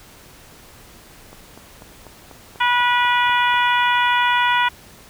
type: click train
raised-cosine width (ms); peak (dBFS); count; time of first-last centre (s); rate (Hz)
1; -25; 10; 1.33-3.541; 4.07
type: harmonic tone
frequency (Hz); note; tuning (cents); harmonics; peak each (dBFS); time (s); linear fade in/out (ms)
487.2; B4; -24; 2 / 3 / 4 / 5 / 6 / 7; -17 / -21 / -23 / -25 / -27 / -28; 2.6-4.69; 10
effects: pink hiss -45 dBFS RMS until 5.09 s